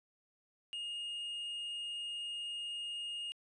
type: tone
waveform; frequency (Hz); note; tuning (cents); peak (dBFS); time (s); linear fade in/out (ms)
triangle; 2848; F7; +33; -37; 0.73-3.32; 0
effects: resampled to 24000 Hz